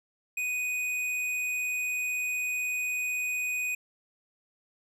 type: tone with tanh clipping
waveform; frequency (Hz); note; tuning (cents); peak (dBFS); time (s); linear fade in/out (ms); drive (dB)
sine; 2489; D#7; 0; -30; 0.37-3.75; 5; 13
effects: none